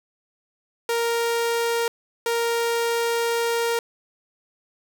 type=tone bursts at uneven times; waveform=sawtooth; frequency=466.2 Hz; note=A#4; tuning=in tune; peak=-17 dBFS; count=2; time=0.89-1.88 / 2.26-3.79 s; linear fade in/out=2 ms; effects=none